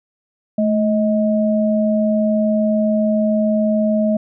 sine tone pair together, 216.9 / 630 Hz, A3 / D#5, -25 / +21 cents, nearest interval octave + tritone, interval 1846 cents, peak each -15 / -18 dBFS, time 0.58-4.17 s, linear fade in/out 5 ms, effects none

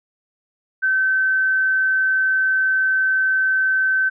sine tone, 1537 Hz, G6, 35 cents flat, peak -15 dBFS, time 0.82-4.1 s, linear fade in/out 20 ms, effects none

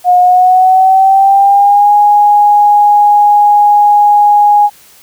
sine tone with pitch glide, 720 to 827.1 Hz, F#5 to G#5, -47 to -7 cents, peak -3 dBFS, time 0.04-4.7 s, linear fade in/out 50 ms, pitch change +240 cents, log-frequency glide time 0.2-1.93 s, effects white hiss -41 dBFS RMS until 5.02 s

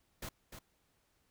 pink noise with echo, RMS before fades -43 dBFS, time 0.22-0.29 s, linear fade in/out 5 ms, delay 300 ms, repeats 1, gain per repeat -7 dB, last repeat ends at 0.59 s, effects pink hiss -75 dBFS RMS until 1.3 s

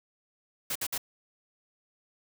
white noise bursts, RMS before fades -32 dBFS, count 3, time 0.7-0.979 s, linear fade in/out 5 ms, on 55 ms, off 57 ms, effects none

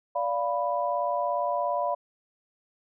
sine chord, B diminished, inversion first, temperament equal with one note detuned, 581.3 / 698.5 / 987.8 Hz, D5 / F5 / B5, -18 / 0 / 0 cents, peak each -29 dBFS, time 0.15-1.95 s, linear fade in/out 10 ms, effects none

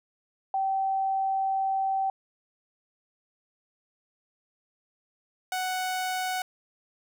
sine / sawtooth tone pair in turn, 773 / 741.8 Hz, G5 / F#5, -24 / +4 cents, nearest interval minor second, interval 72 cents, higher first, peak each -24 dBFS, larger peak neither, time 0.54-2.1 / 5.52-6.42 s, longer first, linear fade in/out 2 ms, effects none

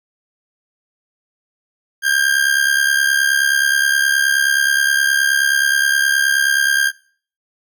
40% pulse tone with amplitude modulation, 1599 Hz, G6, 34 cents sharp, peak -9 dBFS, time 2.02-6.92 s, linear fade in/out 50 ms, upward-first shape sine, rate 69.5 Hz, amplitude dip 70%, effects noise-tail reverb RT60 0.5 s tail -23 dB re dry

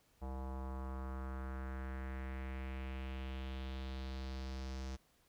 square tone with low-pass filter sweep, 65.7 Hz, C2, 8 cents sharp, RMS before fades -43 dBFS, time 0.21-4.97 s, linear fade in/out 20 ms, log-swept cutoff 850 to 6000 Hz, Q 2.5, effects pink hiss -72 dBFS RMS until 5.28 s

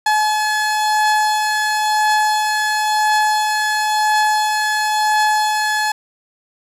30% pulse beating tone pair, 853 / 853.97 Hz, G#5 / G#5, +46 / +48 cents, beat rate 0.97 Hz, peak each -21 / -12 dBFS, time 0.06-5.92 s, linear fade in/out 5 ms, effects low-pass 11000 Hz 12 dB/octave + 8-bit

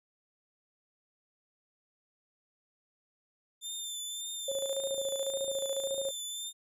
20% pulse tone with vibrato, 3564 Hz, A7, 22 cents sharp, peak -31 dBFS, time 3.61-6.53 s, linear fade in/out 50 ms, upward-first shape triangle, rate 1.8 Hz, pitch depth 37 cents each way
sine tone with tremolo, 545 Hz, C#5, 29 cents flat, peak -30 dBFS, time 4.48-6.11 s, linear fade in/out 5 ms, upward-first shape square, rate 14 Hz, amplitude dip 60%
effects none

